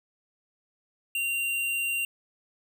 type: tone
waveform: square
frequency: 2769 Hz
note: F7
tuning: 15 cents flat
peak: -27 dBFS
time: 1.15-2.05 s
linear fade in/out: 2 ms
effects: none